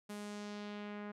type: tone with low-pass filter sweep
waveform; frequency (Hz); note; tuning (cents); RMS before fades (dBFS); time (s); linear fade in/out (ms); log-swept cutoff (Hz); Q
sawtooth; 207; G#3; -5; -45; 0.09-1.12; 10; 12000 to 1700; 1.3
effects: none